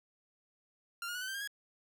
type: tone with pitch steps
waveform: sawtooth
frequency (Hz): 1387 / 1429.3 / 1472.9 / 1517.8 / 1564.1 / 1611.8 / 1660.9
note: F6 / F6 / F#6 / F#6 / G6 / G6 / G#6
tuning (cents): -12 / +40 / -8 / +44 / -4 / +48 / 0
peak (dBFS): -34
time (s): 1.02-1.475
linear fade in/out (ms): 2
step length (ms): 65
effects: none